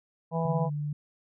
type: harmonic tone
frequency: 164.81 Hz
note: E3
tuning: in tune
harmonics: 1 / 3 / 4 / 5 / 6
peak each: -28 / -33 / -34 / -35 / -36 dBFS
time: 0.31-0.7 s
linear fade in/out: 50 ms
type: tone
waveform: sine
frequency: 147.7 Hz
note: D3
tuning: 10 cents sharp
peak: -29 dBFS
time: 0.45-0.93 s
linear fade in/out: 5 ms
effects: none